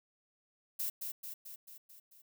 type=noise with echo; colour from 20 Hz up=violet; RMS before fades=-36 dBFS; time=0.79-0.9 s; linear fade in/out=10 ms; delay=220 ms; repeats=6; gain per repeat=-4 dB; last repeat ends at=2.22 s; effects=none